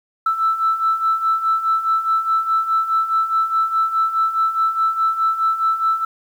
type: beating tone pair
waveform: sine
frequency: 1318.5 / 1323.3 Hz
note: E6 / E6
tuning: 0 / +6 cents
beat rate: 4.8 Hz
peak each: -21 / -16 dBFS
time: 0.26-6.05 s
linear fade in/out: 5 ms
effects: tanh soft clip ceiling -9 dBFS + 8-bit